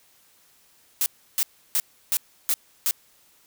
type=noise bursts; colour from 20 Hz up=blue; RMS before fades=-22 dBFS; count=6; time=1.01-2.91 s; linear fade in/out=0 ms; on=50 ms; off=320 ms; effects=white hiss -59 dBFS RMS until 3.46 s